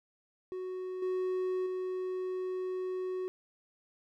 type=tone with level steps; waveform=triangle; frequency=370 Hz; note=F#4; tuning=in tune; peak=-34 / -28 / -31 dBFS; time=0.52-3.28 s; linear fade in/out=0 ms; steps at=1.02 / 1.66 s; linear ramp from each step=5 ms; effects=none